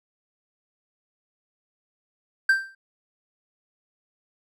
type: tone with exponential decay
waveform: triangle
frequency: 1570 Hz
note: G6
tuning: 2 cents sharp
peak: -11 dBFS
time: 2.49-2.75 s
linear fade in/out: 5 ms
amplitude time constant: 55 ms
effects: none